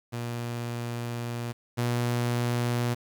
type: tone pair in turn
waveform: sawtooth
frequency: 118.9 / 120.49 Hz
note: A#2 / B2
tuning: +35 / -42 cents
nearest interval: unison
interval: 23 cents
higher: second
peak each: -27 / -21 dBFS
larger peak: second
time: 0.12-1.53 / 1.77-2.95 s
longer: first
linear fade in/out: 20 ms
effects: 9-bit